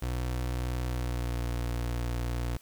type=tone with pitch glide; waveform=30% pulse; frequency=61.74 to 59.57 Hz; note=B1 to A#1; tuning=0 to +38 cents; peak=-27 dBFS; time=0.02-2.57 s; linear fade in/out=5 ms; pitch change=-62 cents; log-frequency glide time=0.89-1.41 s; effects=white hiss -59 dBFS RMS until 2.61 s